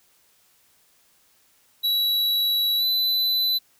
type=tone with pitch glide; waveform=square; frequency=3914 to 4003 Hz; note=B7 to B7; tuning=-16 to +23 cents; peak=-20 dBFS; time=1.83-3.59 s; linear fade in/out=20 ms; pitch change=+39 cents; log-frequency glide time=2.78-2.85 s; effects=white hiss -61 dBFS RMS until 3.79 s